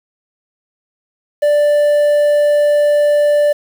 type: tone with quantisation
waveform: triangle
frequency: 588 Hz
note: D5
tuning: 2 cents sharp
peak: -7 dBFS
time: 1.42-3.53 s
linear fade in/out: 10 ms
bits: 6
effects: none